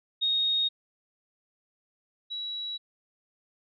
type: tone pair in turn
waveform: sine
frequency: 3729 / 3900 Hz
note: A#7 / B7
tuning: 0 / -23 cents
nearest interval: minor second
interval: 77 cents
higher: second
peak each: -23 / -32 dBFS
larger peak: first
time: 0.21-0.69 / 2.3-2.78 s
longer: neither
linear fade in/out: 20 ms
effects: none